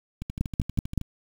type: two click trains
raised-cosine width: 5 ms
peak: -11 / -21 dBFS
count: 4 / 11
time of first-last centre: 0.41-0.977 / 0.22-1.014 s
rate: 5.29 / 12.6 Hz
effects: 7-bit